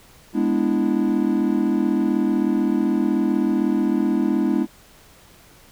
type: chord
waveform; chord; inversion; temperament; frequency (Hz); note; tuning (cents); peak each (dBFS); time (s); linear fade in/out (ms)
triangle; E dominant seventh; first; equal; 207.7 / 246.9 / 293.7 / 329.6; G#3 / B3 / D4 / E4; 0 / 0 / 0 / 0; -21; 0.33-4.67; 50
effects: pink hiss -50 dBFS RMS until 5.71 s